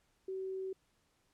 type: tone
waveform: sine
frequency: 380 Hz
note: F#4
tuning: 46 cents sharp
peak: -37 dBFS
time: 0.28-0.73 s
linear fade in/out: 5 ms
effects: pink hiss -75 dBFS RMS until 1.33 s + low-pass 11000 Hz 12 dB/octave